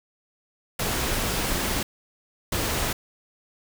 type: noise bursts at uneven times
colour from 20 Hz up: pink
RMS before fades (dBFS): -26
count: 2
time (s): 0.79-1.83 / 2.52-2.93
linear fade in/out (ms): 5
effects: none